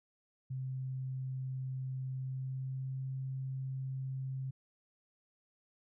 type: tone with pitch glide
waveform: sine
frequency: 130.81 to 132.48 Hz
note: C3 to C3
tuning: 0 to +22 cents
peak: -36 dBFS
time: 0.5-4.51 s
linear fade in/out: 10 ms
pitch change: +22 cents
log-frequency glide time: 2.12-3.08 s
effects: none